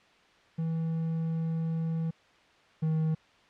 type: tone pair in turn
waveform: triangle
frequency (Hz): 162.9 / 158.45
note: E3 / D#3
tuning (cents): -20 / +32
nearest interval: unison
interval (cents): 48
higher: first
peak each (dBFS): -26 / -23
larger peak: second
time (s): 0.58-2.11 / 2.82-3.15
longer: first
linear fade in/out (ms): 10
effects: white hiss -60 dBFS RMS until 3.49 s + low-pass 3000 Hz 12 dB/octave